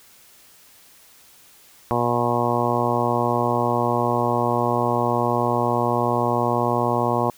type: harmonic tone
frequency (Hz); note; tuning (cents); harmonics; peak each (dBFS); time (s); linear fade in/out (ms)
120.1; B2; -48; 1 / 2 / 3 / 4 / 5 / 6 / 7 / 8 / 9; -27 / -27 / -27 / -27 / -27 / -27 / -27 / -27 / -27; 1.91-7.3; 0
effects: white hiss -51 dBFS RMS until 7.37 s